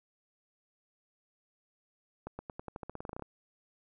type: accelerating click train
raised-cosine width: 1 ms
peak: -26 dBFS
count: 16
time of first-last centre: 2.27-3.223 s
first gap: 120 ms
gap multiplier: 0.9
effects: none